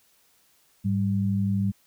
sine tone pair together, 103.5 / 195.6 Hz, G#2 / G3, -5 / -4 cents, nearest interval major seventh, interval 1101 cents, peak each -25 / -24 dBFS, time 0.84-1.72 s, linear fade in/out 20 ms, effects white hiss -63 dBFS RMS until 1.86 s

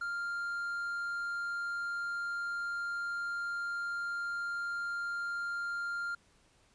triangle tone, 1396.9 Hz, F6, in tune, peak -32 dBFS, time 0.01-6.15 s, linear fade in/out 5 ms, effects pink hiss -67 dBFS RMS until 6.74 s + resampled to 22050 Hz

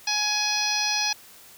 harmonic tone with a mistuned harmonic, 839 Hz, G#5, 17 cents sharp, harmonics 1 / 2 / 3 / 4 / 5 / 6 / 7, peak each -31 / -34 / -29 / -34 / -30 / -28 / -29 dBFS, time 0.07-1.13 s, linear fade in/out 5 ms, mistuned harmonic 7, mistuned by -25 cents, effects white hiss -49 dBFS RMS until 1.57 s

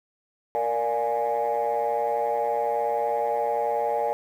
sine chord, Bb dominant seventh, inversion none, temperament equal, 466.2 / 587.3 / 698.5 / 830.6 Hz, Bb4 / D5 / F5 / Ab5, 0 / 0 / 0 / 0 cents, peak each -27 / -27 / -29 / -25 dBFS, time 0.55-4.13 s, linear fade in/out 0 ms, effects tanh soft clip ceiling -17 dBFS + 9-bit

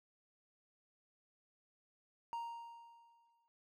triangle tone with exponential decay, 932.3 Hz, A#5, in tune, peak -36 dBFS, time 2.33-3.48 s, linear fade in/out 0 ms, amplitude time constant 250 ms, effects none

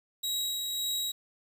sawtooth tone with tremolo, 3836 Hz, A#7, 49 cents sharp, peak -26 dBFS, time 0.23-1.12 s, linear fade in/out 10 ms, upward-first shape sine, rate 1.8 Hz, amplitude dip 30%, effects 9-bit

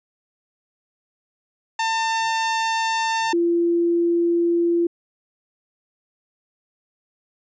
sawtooth / sine tone pair in turn, 899 / 341.8 Hz, A5 / F4, +37 / -37 cents, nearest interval octave + perfect fourth, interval 1674 cents, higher first, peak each -16 dBFS, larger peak neither, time 1.79-3.33 / 3.33-4.87 s, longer neither, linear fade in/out 5 ms, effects resampled to 16000 Hz

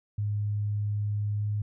sine tone with pitch glide, 103.83 to 104.43 Hz, G#2 to G#2, 0 to +10 cents, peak -26 dBFS, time 0.18-1.62 s, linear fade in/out 5 ms, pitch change +10 cents, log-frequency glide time 1.36-1.42 s, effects none

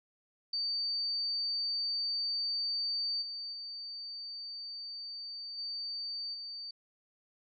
sine tone with level steps, 4600 Hz, D8, 37 cents flat, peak -31 / -38 / -40 / -36 / -40 dBFS, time 0.53-6.71 s, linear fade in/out 5 ms, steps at 3.21 / 3.52 / 5.57 / 6.33 s, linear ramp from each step 20 ms, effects none

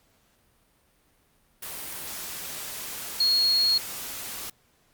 sine tone in noise, 4304 Hz, C8, 48 cents sharp, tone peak -19 dBFS, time 3.2-3.78 s, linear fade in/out 5 ms, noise white, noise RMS -36 dBFS, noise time 1.62-4.5 s, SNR +14 dB, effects pink hiss -65 dBFS RMS until 4.93 s + Opus 48 kbps

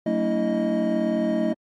triangle tone cluster, 188.2 / 226.8 / 284.3 / 325 / 622 Hz, F#3 / A#3 / C#4 / E4 / D#5, +30 / -47 / +44 / -24 / -1 cents, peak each -28 / -23 / -29 / -25 / -24 dBFS, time 0.06-1.53 s, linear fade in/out 5 ms, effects AAC 32 kbps

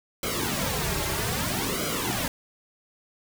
pink noise with flanger, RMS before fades -28 dBFS, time 0.23-2.28 s, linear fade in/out 2 ms, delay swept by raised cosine 1.1 to 4.1 ms, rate 0.62 Hz, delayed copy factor -0.85, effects none

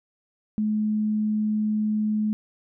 sine tone, 213.5 Hz, G#3, 48 cents sharp, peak -21 dBFS, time 0.58-2.33 s, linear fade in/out 0 ms, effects none

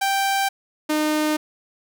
sawtooth tone pair in turn, 784 / 305.6 Hz, G5 / D#4, 0 / -31 cents, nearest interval octave + major third, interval 1631 cents, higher first, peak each -15 dBFS, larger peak neither, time 0.01-0.49 / 0.89-1.37 s, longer neither, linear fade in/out 10 ms, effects none

